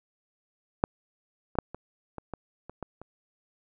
clicks, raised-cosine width 1 ms, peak -7 / -26 / -6 / -24 / -23 / -21 / -27 / -21 / -29 dBFS, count 9, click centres 0.839 / 1.554 / 1.587 / 1.746 / 2.183 / 2.337 / 2.696 / 2.827 / 3.016 s, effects none

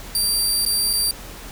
20% pulse tone with dropouts, 4699 Hz, D8, in tune, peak -12 dBFS, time 0.15-1.11 s, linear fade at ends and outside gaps 1 ms, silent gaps 0.651-0.662 / 0.931-0.935 s, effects added 41 Hz sine -38 dBFS peak until 1.51 s + pink hiss -38 dBFS RMS until 1.51 s

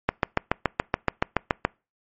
click train, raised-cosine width 0.5 ms, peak -4 dBFS, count 12, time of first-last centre 0.09-1.65 s, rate 7.05 Hz, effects noise-tail reverb RT60 0.3 s tail -26 dB re dry + MP3 32 kbps

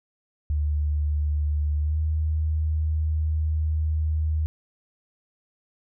sine tone with pitch glide, 74.4 to 77.78 Hz, D2 to D#2, +23 to 0 cents, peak -21 dBFS, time 0.5-4.46 s, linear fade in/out 0 ms, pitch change +77 cents, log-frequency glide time 1.81-1.98 s, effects none

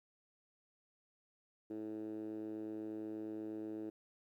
10% pulse tone with band-pass filter, 108.3 Hz, A2, 27 cents flat, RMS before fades -44 dBFS, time 1.7-3.9 s, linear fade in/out 5 ms, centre 340 Hz, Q 4, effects 13-bit

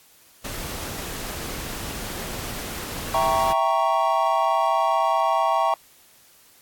pink noise, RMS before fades -32 dBFS, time 0.44-3.53 s, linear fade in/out 10 ms
triangle chord, E diminished seventh, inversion none, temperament equal, 659.3 / 784 / 932.3 / 1108.7 Hz, E5 / G5 / Bb5 / Db6, 0 / 0 / 0 / 0 cents, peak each -22 dBFS, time 3.14-5.74 s, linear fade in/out 2 ms
effects white hiss -54 dBFS RMS until 6.61 s + AAC 64 kbps

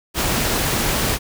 pink noise, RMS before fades -20 dBFS, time 0.14-1.19 s, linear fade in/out 50 ms, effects none

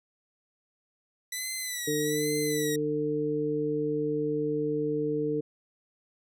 10% pulse tone with vibrato, 1975.5 Hz, B6, in tune, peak -23 dBFS, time 1.32-2.76 s, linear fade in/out 5 ms, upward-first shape sine, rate 1.2 Hz, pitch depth 72 cents each way
harmonic tone, 150 Hz, D3, 37 cents sharp, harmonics 1 / 2 / 3, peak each -36 / -31 / -28 dBFS, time 1.87-5.41 s, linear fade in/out 10 ms
effects none

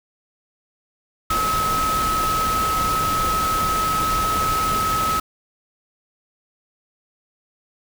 sine tone in noise, 1286 Hz, E6, 43 cents flat, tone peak -19 dBFS, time 1.3-5.2 s, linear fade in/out 5 ms, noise pink, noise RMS -26 dBFS, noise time 1.3-5.2 s, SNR +4 dB, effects none

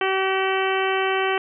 harmonic tone, 382.5 Hz, G4, 42 cents flat, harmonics 1 / 2 / 3 / 4 / 5 / 6 / 7 / 8, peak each -23 / -26 / -28 / -29 / -30 / -31 / -31 / -32 dBFS, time 0.01-1.38 s, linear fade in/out 2 ms, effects none

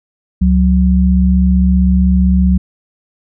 sine tone pair together, 69.3 / 184.89 Hz, C#2 / F#3, 0 / -1 cents, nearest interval octave + perfect fourth, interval 1699 cents, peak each -10 dBFS, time 0.41-2.58 s, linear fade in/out 10 ms, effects none

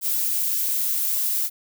violet noise with amplitude modulation, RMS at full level -21 dBFS, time 0.01-1.5 s, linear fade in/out 50 ms, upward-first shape sine, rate 206 Hz, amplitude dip 50%, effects none

